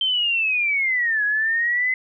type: linear two-way sweep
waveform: sine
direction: down then up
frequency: 3136 to 1661.2 to 2045 Hz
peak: -18 dBFS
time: 0.01-1.94 s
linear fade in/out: 2 ms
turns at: 1.24 s
effects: none